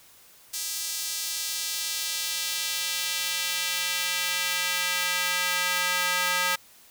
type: tone with high-pass filter sweep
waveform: square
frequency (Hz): 180.4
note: F#3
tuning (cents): -44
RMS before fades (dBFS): -28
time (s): 0.53-6.56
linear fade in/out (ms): 10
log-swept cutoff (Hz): 5700 to 1400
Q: 0.98
effects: white hiss -54 dBFS RMS until 6.9 s